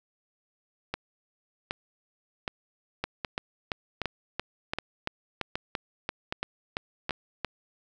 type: two click trains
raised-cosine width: 0.3 ms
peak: -13 / -14 dBFS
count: 14 / 9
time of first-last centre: 3.04-7.447 / 0.94-7.094 s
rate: 2.95 / 1.3 Hz
effects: none